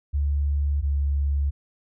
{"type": "tone pair in turn", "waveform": "sine", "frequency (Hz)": [71.7, 70.75], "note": ["D2", "C#2"], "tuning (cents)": [-41, 36], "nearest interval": "unison", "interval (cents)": 23, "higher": "first", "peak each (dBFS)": -20, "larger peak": "neither", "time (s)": [[0.13, 0.82], [0.82, 1.51]], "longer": "neither", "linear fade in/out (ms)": 20, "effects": []}